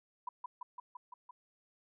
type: tone with echo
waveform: sine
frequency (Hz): 987.8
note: B5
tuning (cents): 0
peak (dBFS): -36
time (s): 0.27-0.29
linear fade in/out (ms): 5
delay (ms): 170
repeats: 6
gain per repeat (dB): -2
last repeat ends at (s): 1.31
effects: none